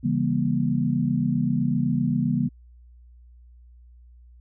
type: chord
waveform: sine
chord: C# diminished seventh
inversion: none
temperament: just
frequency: 138.59 / 166.31 / 199.57 / 239.5 Hz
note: C#3 / E3 / G3 / Bb3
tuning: 0 / +16 / +31 / +47 cents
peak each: -26 / -27 / -27 / -24 dBFS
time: 0.03-2.49 s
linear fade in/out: 20 ms
effects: added 60 Hz sine -47 dBFS peak until 4.4 s